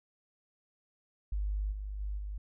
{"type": "tone with level steps", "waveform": "sine", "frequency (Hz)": 50.6, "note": "G#1", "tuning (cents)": -44, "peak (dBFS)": [-30, -36, -33, -36], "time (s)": [1.32, 2.38], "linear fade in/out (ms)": 5, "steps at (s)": [1.71, 1.99, 2.17], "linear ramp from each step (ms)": 20, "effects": []}